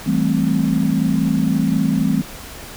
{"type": "chord", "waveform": "sine", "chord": "A minor seventh", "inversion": "second", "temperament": "equal", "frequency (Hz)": [164.81, 196, 220, 261.6], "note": ["E3", "G3", "A3", "C4"], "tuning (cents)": [0, 0, 0, 0], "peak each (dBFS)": -20, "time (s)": [0.06, 2.22], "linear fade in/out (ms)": 10, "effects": ["pink hiss -35 dBFS RMS until 2.76 s"]}